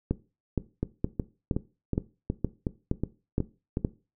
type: two click trains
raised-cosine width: 3 ms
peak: -12 / -14 dBFS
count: 9 / 9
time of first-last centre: 0.11-3.848 / 0.83-3.771 s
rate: 2.14 / 2.72 Hz
effects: noise-tail reverb RT60 0.3 s tail -17 dB re dry